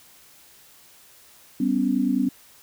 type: tone cluster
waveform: sine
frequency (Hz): 196 / 251 / 280.7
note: G3 / B3 / C#4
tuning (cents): 0 / +28 / +22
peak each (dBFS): -26 / -22 / -24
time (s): 1.6-2.29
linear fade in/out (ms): 5
effects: white hiss -52 dBFS RMS until 2.62 s